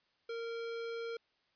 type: tone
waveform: square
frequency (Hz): 462.1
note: A#4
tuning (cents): -15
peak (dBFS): -39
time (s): 0.29-1.17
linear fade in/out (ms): 5
effects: white hiss -75 dBFS RMS until 1.55 s + resampled to 11025 Hz